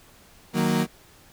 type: chord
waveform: 35% pulse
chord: D# minor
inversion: none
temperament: equal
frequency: 155.56 / 185 / 233.1 Hz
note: D#3 / F#3 / A#3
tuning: 0 / 0 / 0 cents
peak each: -25 / -23 / -22 dBFS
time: 0.53-0.87 s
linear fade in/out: 50 ms
effects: pink hiss -53 dBFS RMS until 1.32 s